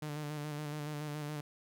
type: tone with vibrato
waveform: sawtooth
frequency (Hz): 149.3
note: D3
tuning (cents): +29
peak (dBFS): -34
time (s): 0.02-1.41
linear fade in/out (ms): 5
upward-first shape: square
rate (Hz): 7.1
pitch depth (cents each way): 30
effects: none